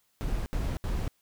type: noise bursts at uneven times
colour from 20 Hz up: brown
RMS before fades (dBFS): -30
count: 3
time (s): 0.21-0.46 / 0.53-0.77 / 0.84-1.08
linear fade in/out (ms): 0
effects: white hiss -71 dBFS RMS until 1.21 s